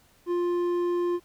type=tone with hard clipping; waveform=sine; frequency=350.4 Hz; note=F4; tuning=6 cents sharp; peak=-25 dBFS; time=0.26-1.2 s; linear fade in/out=50 ms; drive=6 dB; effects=pink hiss -61 dBFS RMS until 1.24 s